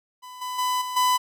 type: tone with level steps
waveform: 45% pulse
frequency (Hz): 1000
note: B5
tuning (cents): +21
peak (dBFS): -39 / -29 / -22 / -29 / -18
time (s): 0.22-1.18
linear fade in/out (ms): 20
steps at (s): 0.41 / 0.58 / 0.81 / 0.96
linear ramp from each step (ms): 10
effects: none